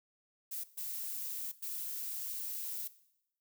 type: noise bursts at uneven times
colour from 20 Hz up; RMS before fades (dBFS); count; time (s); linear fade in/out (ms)
violet; -40; 3; 0.51-0.64 / 0.77-1.52 / 1.62-2.88; 10
effects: noise-tail reverb RT60 0.8 s tail -17 dB re dry